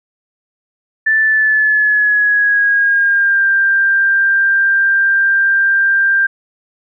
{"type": "tone with pitch glide", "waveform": "sine", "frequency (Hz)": [1760, 1586.2], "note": ["A6", "G6"], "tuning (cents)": [0, 20], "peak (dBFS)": -9, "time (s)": [1.06, 6.27], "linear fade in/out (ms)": 10, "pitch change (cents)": -180, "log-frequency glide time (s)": [1.2, 3.46], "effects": []}